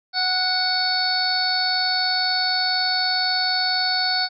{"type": "harmonic tone with a mistuned harmonic", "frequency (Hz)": 743, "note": "F#5", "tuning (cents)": 7, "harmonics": [1, 2, 3, 5, 6, 7], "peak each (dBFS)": [-26, -26, -33, -32, -21, -33], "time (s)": [0.13, 4.29], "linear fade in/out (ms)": 50, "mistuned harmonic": 2, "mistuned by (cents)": -16, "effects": []}